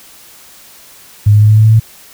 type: tone with pitch steps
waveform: sine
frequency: 103.83 / 105.04 / 106.26 / 107.49 / 108.74 / 110 / 111.28 Hz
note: G#2 / G#2 / G#2 / A2 / A2 / A2 / A2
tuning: 0 / +20 / +40 / -40 / -20 / 0 / +20 cents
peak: -3 dBFS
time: 1.26-1.799 s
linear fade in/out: 10 ms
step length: 77 ms
effects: white hiss -39 dBFS RMS until 2.13 s